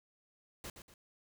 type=noise with echo; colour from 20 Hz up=pink; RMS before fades=-45 dBFS; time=0.64-0.7 s; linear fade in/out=2 ms; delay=120 ms; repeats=2; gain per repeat=-8 dB; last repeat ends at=0.94 s; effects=none